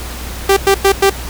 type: tone bursts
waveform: sawtooth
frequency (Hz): 392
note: G4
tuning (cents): 0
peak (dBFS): -3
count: 4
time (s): 0.49-1.098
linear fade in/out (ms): 5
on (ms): 77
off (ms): 100
effects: added 60 Hz sine -25 dBFS peak until 1.29 s + pink hiss -28 dBFS RMS until 1.29 s